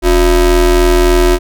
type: ring-modulated tone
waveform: square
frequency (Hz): 158.3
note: D#3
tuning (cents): +30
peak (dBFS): -4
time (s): 0.02-1.39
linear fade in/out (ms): 50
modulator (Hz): 200
effects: none